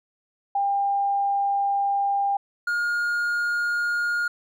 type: tone pair in turn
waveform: sine / triangle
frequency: 799 / 1423.7 Hz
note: G5 / F6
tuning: +33 / +33 cents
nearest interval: minor seventh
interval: 1000 cents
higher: second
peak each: -20 dBFS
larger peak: neither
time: 0.55-2.37 / 2.67-4.28 s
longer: first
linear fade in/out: 5 ms
effects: none